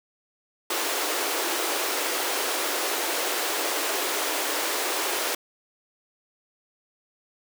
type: high-pass noise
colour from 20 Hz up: pink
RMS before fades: -27 dBFS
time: 0.7-5.35 s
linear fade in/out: 5 ms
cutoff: 320 Hz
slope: 48 dB/octave
effects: none